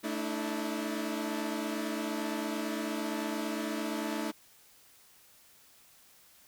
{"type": "chord", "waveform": "sawtooth", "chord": "A suspended fourth", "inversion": "none", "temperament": "equal with one note detuned", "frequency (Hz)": [220, 293.7, 322.5], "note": ["A3", "D4", "E4"], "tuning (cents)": [0, 0, -38], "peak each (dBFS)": -33, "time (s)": [0.03, 4.32], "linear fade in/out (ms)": 20, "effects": ["white hiss -60 dBFS RMS until 6.47 s"]}